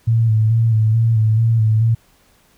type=tone with vibrato; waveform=sine; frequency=111.8 Hz; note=A2; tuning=28 cents sharp; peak=-11 dBFS; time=0.07-1.95 s; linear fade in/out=10 ms; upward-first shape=square; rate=2.3 Hz; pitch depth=37 cents each way; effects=pink hiss -55 dBFS RMS until 2.57 s